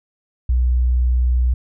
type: tone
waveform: sine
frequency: 61.74 Hz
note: B1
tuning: in tune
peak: -13 dBFS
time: 0.49-1.54 s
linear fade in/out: 5 ms
effects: none